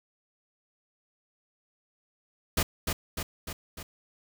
pink noise with echo, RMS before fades -25 dBFS, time 2.57-2.63 s, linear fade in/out 5 ms, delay 300 ms, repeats 4, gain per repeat -4 dB, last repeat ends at 3.83 s, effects none

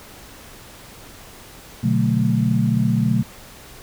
sine chord, B minor seventh, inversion none, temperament equal, 123.47 / 146.83 / 185 / 220 Hz, B2 / D3 / F#3 / A3, 0 / 0 / 0 / 0 cents, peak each -20 / -23 / -22 / -20 dBFS, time 1.83-3.23 s, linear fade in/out 10 ms, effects pink hiss -42 dBFS RMS until 3.82 s

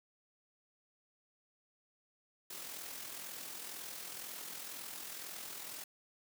white noise with amplitude modulation, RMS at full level -44 dBFS, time 2.5-5.84 s, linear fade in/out 5 ms, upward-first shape sine, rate 42 Hz, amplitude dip 45%, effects high-pass 150 Hz 12 dB/octave

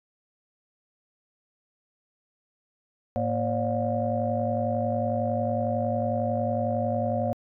sine tone cluster, 106.5 / 234.1 / 541 / 592 / 714 Hz, G#2 / A#3 / C#5 / D5 / F5, +44 / +8 / -42 / +14 / +38 cents, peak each -30 dBFS, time 3.16-7.33 s, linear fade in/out 0 ms, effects tanh soft clip ceiling -12 dBFS

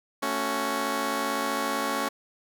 10% pulse chord, F# minor, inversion first, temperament just, 222 / 277.5 / 370 Hz, A3 / C#4 / F#4, +16 / +2 / 0 cents, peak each -24 / -21 / -27 dBFS, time 0.22-2.09 s, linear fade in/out 10 ms, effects none

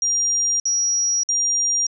sine tone bursts, 5700 Hz, F8, 34 cents sharp, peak -17 dBFS, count 3, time 0.02-1.868 s, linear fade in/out 2 ms, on 580 ms, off 54 ms, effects none

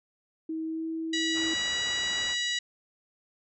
sine tone with pitch glide, 319.9 to 323.8 Hz, D#4 to E4, +48 to -31 cents, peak -30 dBFS, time 0.49-1.54 s, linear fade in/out 5 ms, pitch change +21 cents, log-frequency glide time 0.65-0.86 s
harmonic tone, 971 Hz, B5, 30 cents flat, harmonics 2 / 3 / 4 / 5 / 6 / 7 / 8, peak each -32 / -34 / -31 / -41 / -43 / -40 / -45 dBFS, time 1.13-2.59 s, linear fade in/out 5 ms
white low-pass noise, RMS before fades -43 dBFS, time 1.33-2.36 s, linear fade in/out 50 ms, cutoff 2200 Hz, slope 24 dB/octave
effects none

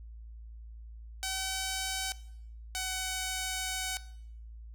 5% pulse tone pair in turn, 762 / 751.1 Hz, G5 / F#5, -49 / +26 cents, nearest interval unison, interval 25 cents, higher first, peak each -21 dBFS, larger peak neither, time 1.23-2.12 / 2.75-3.97 s, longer second, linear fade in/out 0 ms, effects noise-tail reverb RT60 0.7 s tail -18 dB re dry + added 56 Hz sine -44 dBFS peak until 4.74 s

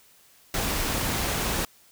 pink noise, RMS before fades -27 dBFS, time 0.54-1.65 s, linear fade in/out 2 ms, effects white hiss -57 dBFS RMS until 1.91 s

